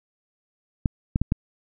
clicks, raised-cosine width 5 ms, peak -8 dBFS, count 4, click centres 0.858 / 1.159 / 1.216 / 1.321 s, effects none

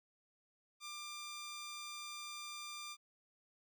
10% pulse tone, 1192 Hz, D6, 25 cents sharp, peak -37 dBFS, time 0.8-2.97 s, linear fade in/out 50 ms, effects none

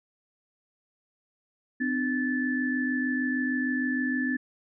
sine tone cluster, 255.1 / 301.6 / 1745 Hz, C4 / D4 / A6, -44 / +46 / -15 cents, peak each -27 / -33 / -30 dBFS, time 1.8-4.37 s, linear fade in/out 10 ms, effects none

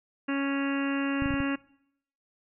harmonic tone, 277.2 Hz, C#4, in tune, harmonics 1 / 2 / 3 / 4 / 5 / 6 / 7 / 8 / 9 / 10, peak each -27 / -38 / -44 / -39 / -40 / -38 / -42 / -48 / -45 / -39 dBFS, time 0.28-1.56 s, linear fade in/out 10 ms
clicks, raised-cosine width 5 ms, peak -21 dBFS, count 5, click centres 1.222 / 1.259 / 1.307 / 1.34 / 1.404 s
effects noise-tail reverb RT60 0.7 s tail -21 dB re dry

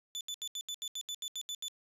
30% pulse tone bursts, 3494 Hz, A7, 13 cents flat, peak -34 dBFS, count 12, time 0.15-1.682 s, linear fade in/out 0 ms, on 58 ms, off 76 ms, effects resampled to 32000 Hz + 12-bit

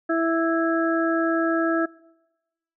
harmonic tone, 329.6 Hz, E4, in tune, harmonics 1 / 2 / 4 / 5, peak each -22 / -25 / -28 / -29 dBFS, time 0.09-1.86 s, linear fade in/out 10 ms, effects noise-tail reverb RT60 1.0 s tail -24 dB re dry

